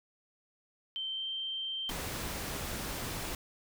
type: tone with pitch glide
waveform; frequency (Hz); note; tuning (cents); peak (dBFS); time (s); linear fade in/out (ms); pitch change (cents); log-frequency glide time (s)
sine; 3114 to 3136; G7 to G7; -12 to 0; -34; 0.96-1.9; 0; +12; 1.1-1.26
type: noise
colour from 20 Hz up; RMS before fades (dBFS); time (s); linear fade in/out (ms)
pink; -38; 1.89-3.35; 2
effects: none